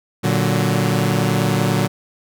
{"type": "chord", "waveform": "sawtooth", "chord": "Bb augmented", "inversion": "none", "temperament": "equal with one note detuned", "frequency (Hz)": [116.54, 146.83, 186.5], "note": ["Bb2", "D3", "F#3"], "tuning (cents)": [0, 0, 14], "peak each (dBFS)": -16, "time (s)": [0.23, 1.88], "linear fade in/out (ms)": 20, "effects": []}